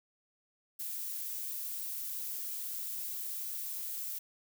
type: noise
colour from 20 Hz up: violet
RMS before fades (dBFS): -39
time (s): 0.79-4.19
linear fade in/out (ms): 10
effects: none

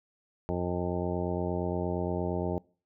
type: harmonic tone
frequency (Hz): 88.6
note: F2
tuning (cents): +25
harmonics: 1 / 2 / 3 / 4 / 5 / 6 / 7 / 9 / 10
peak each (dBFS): -35 / -34 / -39 / -35 / -36 / -42 / -37 / -41 / -44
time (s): 0.49-2.58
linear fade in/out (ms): 0
effects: noise-tail reverb RT60 0.4 s tail -24 dB re dry

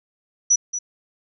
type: tone with echo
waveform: sine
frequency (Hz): 5900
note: F#8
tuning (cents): -6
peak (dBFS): -12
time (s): 0.5-0.56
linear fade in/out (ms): 10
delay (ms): 230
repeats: 1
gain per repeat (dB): -11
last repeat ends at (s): 0.79
effects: none

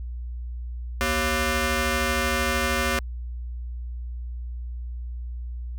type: ring-modulated tone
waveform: 10% pulse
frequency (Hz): 311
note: D#4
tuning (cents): -1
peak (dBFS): -11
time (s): 1.01-2.99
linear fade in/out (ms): 0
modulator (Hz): 860
effects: added 60 Hz sine -30 dBFS peak until 5.78 s

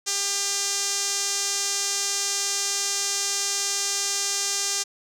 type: tone with band-pass filter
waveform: sawtooth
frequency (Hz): 398.8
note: G4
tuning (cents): +30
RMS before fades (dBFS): -26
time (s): 0.06-4.84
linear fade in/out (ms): 20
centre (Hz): 6400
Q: 2.8
effects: none

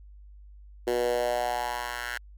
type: tone with high-pass filter sweep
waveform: 10% pulse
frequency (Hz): 121.4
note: B2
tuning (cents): -29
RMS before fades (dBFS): -29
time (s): 0.87-2.18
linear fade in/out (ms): 5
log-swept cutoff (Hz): 390 to 1500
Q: 3.7
effects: added 50 Hz sine -46 dBFS peak until 2.37 s

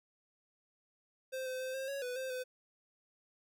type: tone with pitch steps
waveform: square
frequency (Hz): 522 / 514 / 518 / 532 / 555 / 496.1 / 523 / 507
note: C5 / C5 / C5 / C5 / C#5 / B4 / C5 / B4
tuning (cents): -4 / -31 / -17 / +29 / +2 / +8 / -1 / +45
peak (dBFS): -38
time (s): 1.32-2.44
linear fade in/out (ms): 20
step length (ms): 140
effects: none

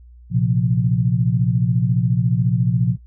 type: chord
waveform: sine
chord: Bb suspended second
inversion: none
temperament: equal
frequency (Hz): 116.54 / 130.81 / 174.61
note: Bb2 / C3 / F3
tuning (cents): 0 / 0 / 0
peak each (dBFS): -19 / -19 / -20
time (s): 0.3-2.97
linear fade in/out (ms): 50
effects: noise-tail reverb RT60 0.1 s tail -19 dB re dry + added 60 Hz sine -41 dBFS peak until 3.06 s

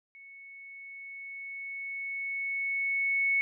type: tone with level ramp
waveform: sine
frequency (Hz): 2210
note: C#7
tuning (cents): -6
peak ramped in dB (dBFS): -48 to -23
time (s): 0.15-3.41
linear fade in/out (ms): 0
effects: none

